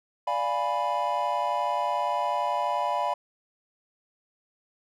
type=chord; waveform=triangle; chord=D diminished seventh; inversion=none; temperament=equal; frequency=587.3 / 698.5 / 830.6 / 987.8 Hz; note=D5 / F5 / Ab5 / Cb6; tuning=0 / 0 / 0 / 0 cents; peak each=-30 / -29 / -29 / -26 dBFS; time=0.27-3.14 s; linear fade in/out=5 ms; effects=none